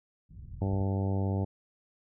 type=low-pass noise; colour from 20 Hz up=white; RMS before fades=-44 dBFS; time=0.29-0.87 s; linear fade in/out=20 ms; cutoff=120 Hz; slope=24 dB/octave
type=harmonic tone; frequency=97.3 Hz; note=G2; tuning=12 cents flat; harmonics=1 / 2 / 3 / 4 / 5 / 6 / 7 / 8 / 9; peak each=-28 / -34 / -38 / -40 / -42 / -44 / -45 / -46 / -47 dBFS; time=0.61-1.45 s; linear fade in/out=10 ms
effects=none